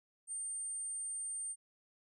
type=tone; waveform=sine; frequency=8780 Hz; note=C#9; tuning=18 cents flat; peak=-38 dBFS; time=0.27-1.56 s; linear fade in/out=50 ms; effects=none